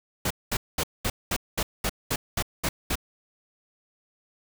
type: noise bursts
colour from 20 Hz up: pink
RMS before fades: -26 dBFS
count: 11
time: 0.25-2.955 s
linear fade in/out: 5 ms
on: 55 ms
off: 210 ms
effects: none